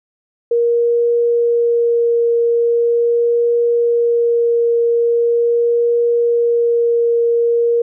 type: tone with vibrato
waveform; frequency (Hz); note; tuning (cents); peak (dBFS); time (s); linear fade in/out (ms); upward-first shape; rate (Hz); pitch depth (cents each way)
sine; 470.6; A#4; +16; -11; 0.51-7.82; 5; triangle; 0.41; 9
effects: none